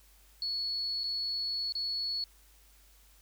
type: tone with dropouts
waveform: sine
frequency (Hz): 4392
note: C#8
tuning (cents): -17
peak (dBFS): -31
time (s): 0.42-2.24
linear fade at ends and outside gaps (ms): 1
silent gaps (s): 1.035-1.04 / 1.723-1.752
effects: added 50 Hz sine -60 dBFS peak until 3.21 s + white hiss -63 dBFS RMS until 3.21 s